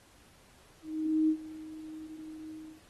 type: tone with ADSR envelope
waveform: sine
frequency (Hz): 313.3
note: D#4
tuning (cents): +12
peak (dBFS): -22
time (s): 0.82-2.83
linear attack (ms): 470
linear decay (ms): 76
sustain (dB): -19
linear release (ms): 250
effects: pink hiss -61 dBFS RMS until 2.89 s + AAC 32 kbps